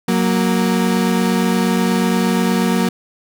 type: tone pair together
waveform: 35% pulse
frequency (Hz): 184.67 / 233.1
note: F#3 / A#3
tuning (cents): -3 / 0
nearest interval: major third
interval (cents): 403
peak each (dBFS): -15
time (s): 0.08-2.89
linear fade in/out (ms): 5
effects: none